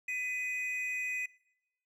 triangle tone pair together, 2006 / 2500 Hz, B6 / D#7, +26 / +8 cents, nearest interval major third, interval 382 cents, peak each -37 / -33 dBFS, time 0.08-1.26 s, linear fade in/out 5 ms, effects noise-tail reverb RT60 0.8 s tail -20 dB re dry

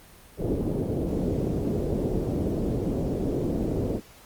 white low-pass noise, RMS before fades -27 dBFS, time 0.37-4.01 s, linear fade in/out 50 ms, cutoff 440 Hz, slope 24 dB/octave, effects pink hiss -51 dBFS RMS until 4.25 s + Opus 32 kbps

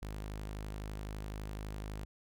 sawtooth tone, 51.91 Hz, G#1, in tune, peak -36 dBFS, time 0.02-2.05 s, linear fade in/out 5 ms, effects none

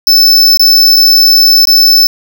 square tone with dropouts, 5270 Hz, E8, 1 cent flat, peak -3 dBFS, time 0.07-2.07 s, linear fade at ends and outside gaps 1 ms, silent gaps 0.572-0.595 / 0.961-0.965 / 1.653-1.672 s, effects 7-bit

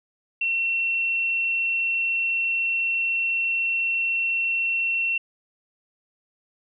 sine tone, 2714 Hz, E7, 50 cents sharp, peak -21 dBFS, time 0.41-5.18 s, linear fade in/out 5 ms, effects none

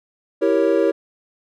triangle chord, E diminished seventh, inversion none, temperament equal, 329.6 / 392 / 466.2 / 554.4 Hz, E4 / G4 / Bb4 / Db5, 0 / 0 / 0 / 0 cents, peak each -18 dBFS, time 0.41-0.92 s, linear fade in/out 20 ms, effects none

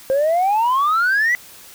sine exponential sweep, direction up, 523.3 to 2009 Hz, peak -12 dBFS, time 0.1-1.35 s, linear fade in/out 0 ms, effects tanh soft clip ceiling -12 dBFS + white hiss -42 dBFS RMS until 1.74 s

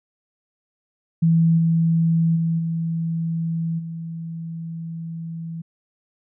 sine tone with level steps, 164.81 Hz, E3, in tune, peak -13 / -15 / -18 / -21 / -28 dBFS, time 1.22-5.62 s, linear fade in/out 10 ms, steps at 1.57 / 2.35 / 2.58 / 3.78 s, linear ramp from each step 20 ms, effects none

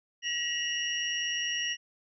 sine tone cluster, 1916 / 2742 / 2901 / 5630 Hz, A#6 / F7 / F#7 / F8, +47 / -32 / -35 / +13 cents, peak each -34 / -39 / -32 / -37 dBFS, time 0.22-1.77 s, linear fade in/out 50 ms, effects none

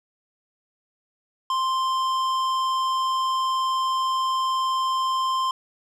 triangle tone with tanh clipping, 1046.5 Hz, C6, in tune, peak -23 dBFS, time 1.5-5.51 s, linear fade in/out 2 ms, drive 17 dB, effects none

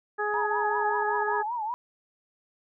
harmonic tone, 418.4 Hz, G#4, 13 cents sharp, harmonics 1 / 2 / 3 / 4, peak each -30 / -31 / -33 / -31 dBFS, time 0.18-1.43 s, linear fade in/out 20 ms
sine tone with vibrato, 907 Hz, A#5, 48 cents flat, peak -28 dBFS, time 0.34-1.74 s, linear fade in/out 0 ms, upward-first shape triangle, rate 5.2 Hz, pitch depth 160 cents each way
effects none

